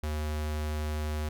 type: tone with notch filter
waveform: square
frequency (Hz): 76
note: D#2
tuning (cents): -40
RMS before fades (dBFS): -32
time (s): 0.03-1.29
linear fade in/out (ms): 5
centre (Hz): 150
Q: 1.1
effects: none